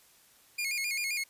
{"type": "tone with vibrato", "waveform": "sawtooth", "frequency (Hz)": 2290, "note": "D7", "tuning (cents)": -44, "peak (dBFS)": -27, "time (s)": [0.58, 1.24], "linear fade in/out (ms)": 10, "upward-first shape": "square", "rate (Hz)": 7.6, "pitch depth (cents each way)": 90, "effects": ["white hiss -61 dBFS RMS until 1.29 s", "resampled to 32000 Hz"]}